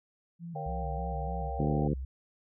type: tone with vibrato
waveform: sine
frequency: 160 Hz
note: D#3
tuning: 49 cents sharp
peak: -38 dBFS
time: 0.39-1.52 s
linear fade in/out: 50 ms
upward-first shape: square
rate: 3.4 Hz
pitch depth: 100 cents each way
type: chord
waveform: sine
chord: G half-diminished seventh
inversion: first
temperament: equal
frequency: 466.2 / 554.4 / 698.5 / 784 Hz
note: Bb4 / Db5 / F5 / G5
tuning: 0 / 0 / 0 / 0 cents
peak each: -43 / -43 / -42 / -38 dBFS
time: 0.55-1.88 s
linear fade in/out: 10 ms
type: tone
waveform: sine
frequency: 65.41 Hz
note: C2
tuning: in tune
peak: -34 dBFS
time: 0.66-2.05 s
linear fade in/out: 5 ms
type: harmonic tone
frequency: 73.42 Hz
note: D2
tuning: in tune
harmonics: 2 / 3 / 4 / 5 / 6 / 7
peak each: -29 / -33 / -35 / -37 / -39 / -40 dBFS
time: 1.59-1.94 s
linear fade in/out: 5 ms
effects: none